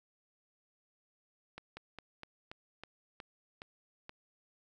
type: slowing click train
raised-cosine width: 0.3 ms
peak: -29 dBFS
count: 9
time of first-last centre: 1.58-4.094 s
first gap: 190 ms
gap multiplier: 1.14
effects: 11-bit